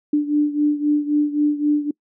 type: beating tone pair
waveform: sine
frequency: 294.7 / 298.5 Hz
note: D4 / D4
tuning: +6 / +28 cents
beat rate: 3.8 Hz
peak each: -17 / -21 dBFS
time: 0.13-1.91 s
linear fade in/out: 5 ms
effects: noise-tail reverb RT60 0.1 s tail -25 dB re dry